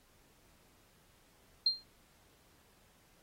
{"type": "tone with exponential decay", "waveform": "sine", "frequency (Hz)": 4186, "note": "C8", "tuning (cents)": 0, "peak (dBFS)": -22, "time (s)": [1.66, 1.84], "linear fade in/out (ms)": 5, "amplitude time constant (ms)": 37, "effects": ["pink hiss -67 dBFS RMS until 3.22 s", "AAC 48 kbps"]}